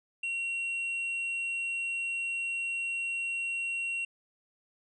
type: tone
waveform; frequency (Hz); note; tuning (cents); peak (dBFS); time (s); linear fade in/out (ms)
triangle; 2740; F7; -34; -29; 0.23-4.05; 5
effects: resampled to 24000 Hz